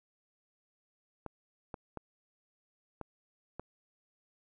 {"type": "clicks", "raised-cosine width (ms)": 1, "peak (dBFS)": -26, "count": 5, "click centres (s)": [1.263, 1.742, 1.973, 3.013, 3.596], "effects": []}